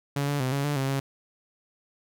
sawtooth tone with pitch steps, 141.5 / 143.9 / 129.1 / 139.9 / 146.1 / 134.6 / 136.9 Hz, C#3 / D3 / C3 / C#3 / D3 / C3 / C#3, +36 / -35 / -23 / +16 / -9 / +49 / -21 cents, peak -21 dBFS, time 0.16-1 s, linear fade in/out 5 ms, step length 120 ms, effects none

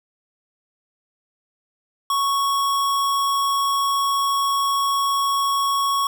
square tone, 1108.7 Hz, C#6, in tune, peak -19 dBFS, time 2.1-6.07 s, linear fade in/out 2 ms, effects none

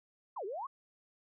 sine exponential two-way sweep, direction down then up, 1174.7 to 363.2 to 1174.7 Hz, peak -37 dBFS, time 0.36-0.67 s, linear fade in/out 10 ms, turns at 0.45 s, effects none

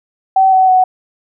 sine tone with pitch steps, 765 / 754 / 743.2 Hz, G5 / F#5 / F#5, -42 / +32 / +7 cents, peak -6 dBFS, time 0.36-0.84 s, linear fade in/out 5 ms, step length 160 ms, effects none

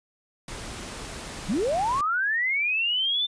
pink noise, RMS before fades -37 dBFS, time 0.48-2.01 s, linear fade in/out 2 ms
sine linear sweep, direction up, 150.1 to 3583 Hz, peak -22 dBFS, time 1.48-3.27 s, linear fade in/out 20 ms
effects resampled to 22050 Hz

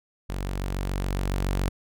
sawtooth tone with level ramp, 47.14 Hz, F#1, 33 cents sharp, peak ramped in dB -25 to -19 dBFS, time 0.29-1.69 s, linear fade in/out 10 ms, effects none

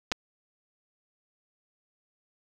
clicks, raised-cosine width 0.2 ms, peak -11 dBFS, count 2, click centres 0.117 / 0.121 s, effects none

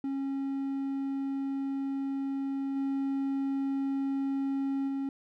triangle tone with level steps, 273.2 Hz, C#4, 25 cents flat, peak -28 / -26 / -28 dBFS, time 0.04-5.09 s, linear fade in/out 2 ms, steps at 2.75 / 4.87 s, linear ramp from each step 20 ms, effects none

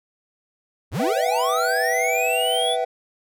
square linear sweep, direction up, 53.2 to 3518 Hz, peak -23 dBFS, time 0.91-2.77 s, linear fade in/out 50 ms
triangle chord, E minor, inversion second, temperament equal with one note detuned, 493.9 / 659.3 / 765.2 Hz, B4 / E5 / G5, 0 / 0 / -42 cents, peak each -23 dBFS, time 0.99-2.85 s, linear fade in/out 10 ms
effects none

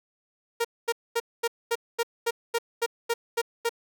sawtooth tone bursts, 466.2 Hz, A#4, in tune, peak -19 dBFS, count 12, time 0.6-3.694 s, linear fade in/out 10 ms, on 47 ms, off 230 ms, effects none

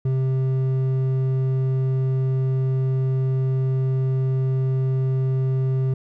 sine tone with hard clipping, 131.5 Hz, C3, 9 cents sharp, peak -20 dBFS, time 0.05-5.94 s, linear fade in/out 5 ms, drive 6 dB, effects none

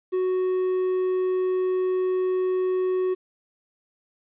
triangle tone, 370 Hz, F#4, in tune, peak -19 dBFS, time 0.12-3.15 s, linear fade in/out 20 ms, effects resampled to 8000 Hz + 10-bit

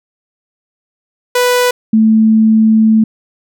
sawtooth / sine tone pair in turn, 493.9 / 220 Hz, B4 / A3, 0 / 0 cents, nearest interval octave + major second, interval 1400 cents, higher first, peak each -5 dBFS, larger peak neither, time 1.35-1.71 / 1.93-3.04 s, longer second, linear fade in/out 5 ms, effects none

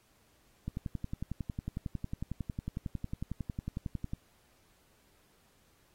click train, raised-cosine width 5 ms, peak -23 dBFS, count 39, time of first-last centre 0.68-4.135 s, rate 11 Hz, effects pink hiss -68 dBFS RMS until 5.94 s + AAC 48 kbps

